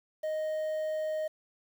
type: tone with quantisation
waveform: triangle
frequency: 622.3 Hz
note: D#5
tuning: in tune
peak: -28 dBFS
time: 0.23-1.28 s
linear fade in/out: 10 ms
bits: 9
effects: none